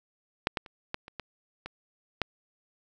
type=clicks; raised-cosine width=0.3 ms; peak=-8 / -13 / -30 / -15 / -28 / -20 / -22 / -10 dBFS; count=8; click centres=0.471 / 0.572 / 0.662 / 0.944 / 1.081 / 1.197 / 1.66 / 2.217 s; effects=none